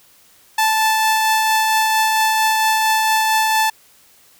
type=tone with tremolo; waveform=sawtooth; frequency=877 Hz; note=A5; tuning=6 cents flat; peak=-9 dBFS; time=0.58-3.7 s; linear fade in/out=5 ms; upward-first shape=triangle; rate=4.4 Hz; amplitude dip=25%; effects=white hiss -51 dBFS RMS until 4.39 s